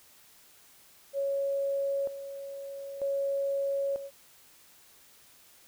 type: tone with tremolo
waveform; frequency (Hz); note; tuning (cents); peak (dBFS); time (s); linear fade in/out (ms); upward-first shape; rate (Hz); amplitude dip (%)
sine; 554.4; C#5; 0; -27; 1.13-4.11; 50; square; 0.53; 70
effects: white hiss -58 dBFS RMS until 5.67 s